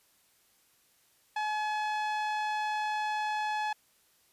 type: tone with low-pass filter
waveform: sawtooth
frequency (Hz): 851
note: G#5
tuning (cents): +42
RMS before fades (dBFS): -32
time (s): 1.36-3.73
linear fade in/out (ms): 5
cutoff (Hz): 3800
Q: 0.52
effects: white hiss -67 dBFS RMS until 4.32 s + resampled to 32000 Hz